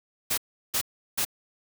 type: noise bursts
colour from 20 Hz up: white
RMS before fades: -26 dBFS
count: 3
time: 0.3-1.251 s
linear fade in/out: 10 ms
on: 77 ms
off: 360 ms
effects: none